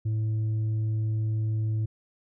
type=tone with tanh clipping; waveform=sine; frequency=109.2 Hz; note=A2; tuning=13 cents flat; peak=-25 dBFS; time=0.05-1.86 s; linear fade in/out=10 ms; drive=3 dB; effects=none